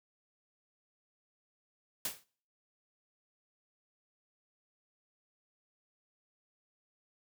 white noise with exponential decay, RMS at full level -32 dBFS, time 2.05-2.24 s, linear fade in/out 2 ms, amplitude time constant 41 ms, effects noise-tail reverb RT60 0.5 s tail -24 dB re dry + high-pass 80 Hz 12 dB/octave

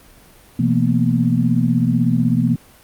sine tone cluster, 125.6 / 167.6 / 227.2 / 243.3 Hz, B2 / E3 / A#3 / B3, +30 / +29 / -44 / -26 cents, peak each -19 dBFS, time 0.59-2.56 s, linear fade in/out 5 ms, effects pink hiss -47 dBFS RMS until 2.83 s + Opus 32 kbps

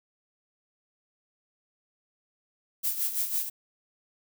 violet noise with tremolo, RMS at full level -27 dBFS, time 2.83-3.5 s, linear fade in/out 20 ms, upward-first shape sine, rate 6 Hz, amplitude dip 65%, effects none

